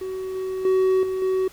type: tone with level steps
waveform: triangle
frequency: 376.2 Hz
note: F#4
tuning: 29 cents sharp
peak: -25 / -23 / -14 / -21 / -17 dBFS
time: 0.01-1.48 s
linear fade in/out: 5 ms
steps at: 0.35 / 0.65 / 1.03 / 1.22 s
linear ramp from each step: 2 ms
effects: pink hiss -48 dBFS RMS until 1.52 s